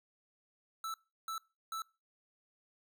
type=tone bursts; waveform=square; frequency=1318.5 Hz; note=E6; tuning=in tune; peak=-38 dBFS; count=3; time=0.84-1.82 s; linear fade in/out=2 ms; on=100 ms; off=340 ms; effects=noise-tail reverb RT60 0.3 s tail -23 dB re dry